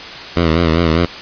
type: tone with vibrato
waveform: 10% pulse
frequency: 82.7 Hz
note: E2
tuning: 6 cents sharp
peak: -3 dBFS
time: 0.36-1.06 s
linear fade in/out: 10 ms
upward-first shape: sine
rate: 5 Hz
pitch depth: 83 cents each way
effects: white hiss -29 dBFS RMS until 1.21 s + resampled to 11025 Hz